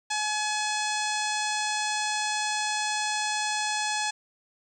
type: harmonic tone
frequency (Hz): 849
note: G#5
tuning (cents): +38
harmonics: 1 / 2 / 3 / 4 / 5 / 6 / 7 / 8 / 9 / 10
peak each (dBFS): -30 / -33 / -35 / -36 / -37 / -38 / -38 / -39 / -40 / -40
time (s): 0.1-4.11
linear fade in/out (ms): 10
effects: 10-bit